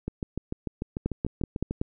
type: two click trains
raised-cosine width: 3 ms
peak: -13 / -17 dBFS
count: 5 / 12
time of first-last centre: 1.06-1.815 / 0.08-1.71 s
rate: 5.3 / 6.75 Hz
effects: none